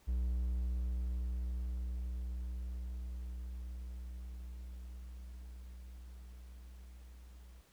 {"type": "tone with level ramp", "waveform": "triangle", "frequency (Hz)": 61.2, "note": "B1", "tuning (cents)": -15, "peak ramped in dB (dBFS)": [-29, -50], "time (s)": [0.07, 7.62], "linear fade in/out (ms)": 20, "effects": ["pink hiss -67 dBFS RMS until 7.72 s"]}